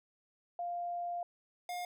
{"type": "tone pair in turn", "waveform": ["sine", "square"], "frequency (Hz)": [698.5, 711.9], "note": ["F5", "F5"], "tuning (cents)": [0, 33], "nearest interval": "unison", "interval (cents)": 33, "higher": "second", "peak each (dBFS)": [-35, -38], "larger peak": "first", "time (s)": [[0.59, 1.23], [1.69, 1.85]], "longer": "first", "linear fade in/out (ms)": 2, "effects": []}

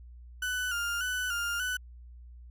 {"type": "tone with vibrato", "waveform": "35% pulse", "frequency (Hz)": 1449, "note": "F#6", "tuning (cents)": -37, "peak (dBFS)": -28, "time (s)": [0.42, 1.77], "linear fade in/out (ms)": 5, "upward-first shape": "square", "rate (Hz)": 1.7, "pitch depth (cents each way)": 54, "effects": ["added 60 Hz sine -46 dBFS peak until 2.5 s"]}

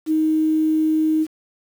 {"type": "tone with quantisation", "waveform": "sine", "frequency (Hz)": 313.4, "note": "D#4", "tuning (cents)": 13, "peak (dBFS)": -15, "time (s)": [0.06, 1.27], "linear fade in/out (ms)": 50, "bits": 7, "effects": []}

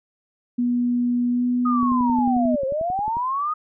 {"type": "tone with pitch glide", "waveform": "sine", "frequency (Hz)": [243.2, 246.2], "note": ["B3", "B3"], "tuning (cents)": [-26, -5], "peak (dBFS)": -18, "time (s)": [0.58, 2.56], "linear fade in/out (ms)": 10, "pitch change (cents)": 21, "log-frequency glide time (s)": [1.3, 1.45]}
{"type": "linear two-way sweep", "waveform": "sine", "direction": "down then up", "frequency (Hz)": [1257, 520, 1257], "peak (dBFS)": -21, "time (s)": [1.65, 3.54], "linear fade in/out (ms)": 10, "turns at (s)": 2.66}
{"type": "click train", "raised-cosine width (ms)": 3, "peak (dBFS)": -24, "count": 16, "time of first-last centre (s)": [1.83, 3.169], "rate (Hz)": 11.2}
{"effects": []}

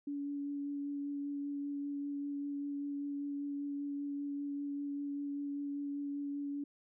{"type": "tone with vibrato", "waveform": "sine", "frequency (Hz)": 284.7, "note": "C#4", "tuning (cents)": 46, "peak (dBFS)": -36, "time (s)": [0.07, 6.64], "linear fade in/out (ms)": 5, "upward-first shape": "sine", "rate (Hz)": 5.1, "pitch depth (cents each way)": 10, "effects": []}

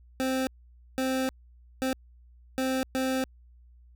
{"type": "tone bursts at uneven times", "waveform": "25% pulse", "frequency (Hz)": 261.6, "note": "C4", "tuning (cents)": 0, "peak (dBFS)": -22, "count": 5, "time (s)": [[0.2, 0.47], [0.98, 1.29], [1.82, 1.93], [2.58, 2.83], [2.95, 3.24]], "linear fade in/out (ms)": 0, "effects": ["added 60 Hz sine -52 dBFS peak until 3.95 s"]}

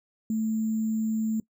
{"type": "tone with sample-and-hold", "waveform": "sine", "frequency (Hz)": 220, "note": "A3", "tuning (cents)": 0, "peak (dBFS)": -24, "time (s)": [0.3, 1.4], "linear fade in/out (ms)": 2, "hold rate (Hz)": 7350, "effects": ["noise-tail reverb RT60 0.1 s tail -21 dB re dry"]}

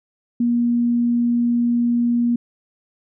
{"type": "tone", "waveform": "sine", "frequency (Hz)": 238.3, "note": "A#3", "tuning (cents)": 38, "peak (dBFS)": -15, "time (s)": [0.4, 2.36], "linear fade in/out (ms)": 5, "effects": []}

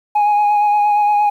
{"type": "tone with vibrato", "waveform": "sine", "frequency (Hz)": 830.6, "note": "G#5", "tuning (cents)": 0, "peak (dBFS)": -8, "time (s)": [0.15, 1.3], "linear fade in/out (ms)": 10, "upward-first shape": "sine", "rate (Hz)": 8.6, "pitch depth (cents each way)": 20, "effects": ["tanh soft clip ceiling -10 dBFS", "8-bit"]}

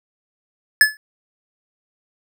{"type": "tone with exponential decay", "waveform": "square", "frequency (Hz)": 1722, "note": "A6", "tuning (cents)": -38, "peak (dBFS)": -5, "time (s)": [0.81, 0.97], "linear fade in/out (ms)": 1, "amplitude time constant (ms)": 33, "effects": []}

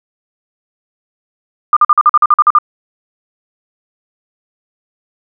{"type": "tone bursts", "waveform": "sine", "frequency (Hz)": 1204, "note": "D6", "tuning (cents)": 43, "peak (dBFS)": -3, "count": 11, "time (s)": [1.73, 2.586], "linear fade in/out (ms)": 2, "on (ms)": 36, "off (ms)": 46, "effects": []}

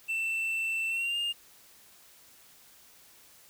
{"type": "tone with pitch glide", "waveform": "triangle", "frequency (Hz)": [2674, 2818], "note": ["E7", "F7"], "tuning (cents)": [24, 15], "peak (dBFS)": -27, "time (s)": [0.08, 1.33], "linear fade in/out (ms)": 20, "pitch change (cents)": 91, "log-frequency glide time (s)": [0.89, 1.17], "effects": ["white hiss -57 dBFS RMS until 3.49 s"]}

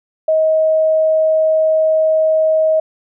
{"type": "tone", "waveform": "sine", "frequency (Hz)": 632, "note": "D#5", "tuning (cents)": 27, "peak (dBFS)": -10, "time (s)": [0.28, 2.8], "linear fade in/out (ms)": 5, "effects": []}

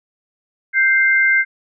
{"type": "tone pair together", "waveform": "sine", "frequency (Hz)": [1568, 2093], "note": ["G6", "C7"], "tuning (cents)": [0, 0], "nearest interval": "perfect fourth", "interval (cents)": 500, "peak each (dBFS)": -14, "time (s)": [0.73, 1.45], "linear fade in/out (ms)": 50, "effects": []}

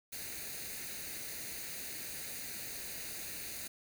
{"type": "noise with comb filter", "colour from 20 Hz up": "white", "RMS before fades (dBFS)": -43, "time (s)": [0.12, 3.68], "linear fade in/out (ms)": 10, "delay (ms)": 0.46, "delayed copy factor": 0.65, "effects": []}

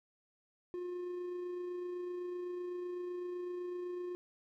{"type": "tone with amplitude modulation", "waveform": "triangle", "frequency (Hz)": 356.5, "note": "F4", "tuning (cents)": 36, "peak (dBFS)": -35, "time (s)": [0.74, 4.15], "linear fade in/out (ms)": 0, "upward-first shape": "sine", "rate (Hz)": 27.9, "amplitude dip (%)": 25, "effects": []}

